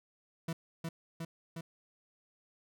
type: tone with echo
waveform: 40% pulse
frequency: 164.81 Hz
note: E3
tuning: in tune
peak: -33 dBFS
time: 0.48-0.53 s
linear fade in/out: 5 ms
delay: 360 ms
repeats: 3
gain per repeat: -2 dB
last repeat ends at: 1.61 s
effects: none